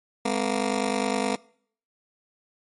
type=ring-modulated tone; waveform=15% pulse; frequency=233.1 Hz; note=A#3; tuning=in tune; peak=-14 dBFS; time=0.25-1.36 s; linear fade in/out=5 ms; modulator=24.9 Hz; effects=noise-tail reverb RT60 0.6 s tail -24 dB re dry + MP3 48 kbps